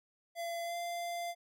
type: tone with pitch glide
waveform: square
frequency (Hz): 680 to 691.1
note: F5 to F5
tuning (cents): -46 to -18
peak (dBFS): -37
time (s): 0.35-1.35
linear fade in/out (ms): 50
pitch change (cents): +28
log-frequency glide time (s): 0.63-0.76
effects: none